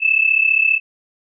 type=tone pair together; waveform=sine; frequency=2608 / 2643 Hz; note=E7 / E7; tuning=-19 / +4 cents; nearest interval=unison; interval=23 cents; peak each=-15 dBFS; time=0-0.8 s; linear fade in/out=50 ms; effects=none